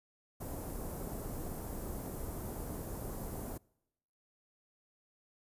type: band-stop noise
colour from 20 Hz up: pink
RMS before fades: -41 dBFS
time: 0.4-3.58 s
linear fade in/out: 10 ms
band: 730 to 13000 Hz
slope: 12 dB/octave
effects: noise-tail reverb RT60 0.9 s tail -26 dB re dry + resampled to 32000 Hz